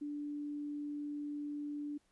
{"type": "tone", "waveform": "sine", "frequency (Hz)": 292.7, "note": "D4", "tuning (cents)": -6, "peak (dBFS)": -38, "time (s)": [0.01, 1.98], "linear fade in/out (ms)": 10, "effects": ["pink hiss -75 dBFS RMS until 2.11 s", "resampled to 24000 Hz"]}